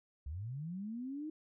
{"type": "linear sweep", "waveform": "sine", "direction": "up", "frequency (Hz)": [64.3, 316.9], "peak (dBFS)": -39, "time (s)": [0.26, 1.3], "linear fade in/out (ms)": 5, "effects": []}